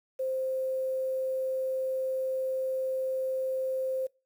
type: tone with quantisation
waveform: sine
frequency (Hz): 523.3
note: C5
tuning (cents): 0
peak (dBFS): -28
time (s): 0.19-4.07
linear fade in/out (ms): 10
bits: 9
effects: noise-tail reverb RT60 0.3 s tail -24 dB re dry